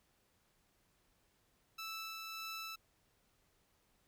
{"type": "tone with tremolo", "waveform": "15% pulse", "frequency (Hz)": 1318.5, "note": "E6", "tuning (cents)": 0, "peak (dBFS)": -36, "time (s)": [1.78, 2.76], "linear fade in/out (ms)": 10, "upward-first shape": "sine", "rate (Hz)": 1.7, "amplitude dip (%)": 25, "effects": ["pink hiss -75 dBFS RMS until 4.07 s"]}